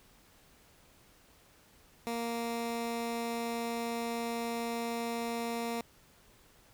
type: tone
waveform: 15% pulse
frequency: 233.1 Hz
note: A#3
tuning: in tune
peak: -27 dBFS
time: 2.07-5.81 s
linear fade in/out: 0 ms
effects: pink hiss -62 dBFS RMS until 6.73 s